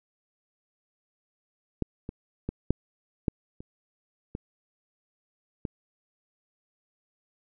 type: clicks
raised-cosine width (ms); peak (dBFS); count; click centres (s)
3; -13 / -22 / -17 / -9 / -11 / -28 / -20 / -18; 8; 1.823 / 2.091 / 2.49 / 2.706 / 3.282 / 3.605 / 4.351 / 5.652
effects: none